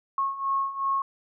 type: beating tone pair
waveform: sine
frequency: 1090 / 1092.7 Hz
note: C#6 / C#6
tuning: -29 / -25 cents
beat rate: 2.7 Hz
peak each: -30 / -26 dBFS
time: 0.18-1.02 s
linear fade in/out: 2 ms
effects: none